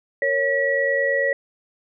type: tone cluster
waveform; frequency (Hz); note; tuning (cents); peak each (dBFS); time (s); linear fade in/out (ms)
sine; 464.9 / 554 / 1929; A#4 / C#5 / B6; -5 / -1 / -41; -27 / -21 / -21; 0.22-1.33; 2
effects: none